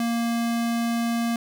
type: tone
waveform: square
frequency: 233.1 Hz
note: A#3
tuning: in tune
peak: -23 dBFS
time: 0-1.36 s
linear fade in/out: 2 ms
effects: none